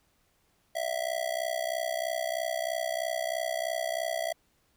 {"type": "tone with amplitude modulation", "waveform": "square", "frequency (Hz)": 659.3, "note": "E5", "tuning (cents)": 0, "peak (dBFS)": -26, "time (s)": [0.75, 4.33], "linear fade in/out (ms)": 10, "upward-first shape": "sine", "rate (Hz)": 63.1, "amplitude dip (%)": 95, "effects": ["pink hiss -70 dBFS RMS until 4.76 s"]}